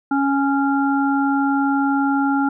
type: harmonic tone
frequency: 277.2 Hz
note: C#4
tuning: in tune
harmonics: 1 / 3 / 5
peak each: -17 / -22 / -24 dBFS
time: 0.11-2.49 s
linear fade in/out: 5 ms
effects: none